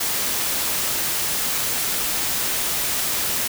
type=noise; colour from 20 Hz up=white; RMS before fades=-23 dBFS; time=0-3.48 s; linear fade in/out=10 ms; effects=none